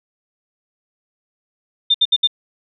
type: tone bursts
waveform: sine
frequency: 3603 Hz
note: A7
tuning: 40 cents sharp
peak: -10 dBFS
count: 4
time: 1.9-2.274 s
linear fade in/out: 10 ms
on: 44 ms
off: 66 ms
effects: none